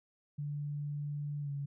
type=tone with pitch glide; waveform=sine; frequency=146 to 141.43 Hz; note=D3 to C#3; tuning=-10 to +35 cents; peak=-35 dBFS; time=0.38-1.66 s; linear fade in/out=10 ms; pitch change=-55 cents; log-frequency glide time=1.41-1.5 s; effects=none